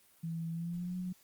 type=tone with pitch glide; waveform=sine; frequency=164.81 to 181.81 Hz; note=E3 to F#3; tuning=0 to -30 cents; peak=-35 dBFS; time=0.23-1.13 s; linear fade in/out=10 ms; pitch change=+170 cents; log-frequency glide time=0.52-0.96 s; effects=white hiss -65 dBFS RMS until 1.23 s + Opus 24 kbps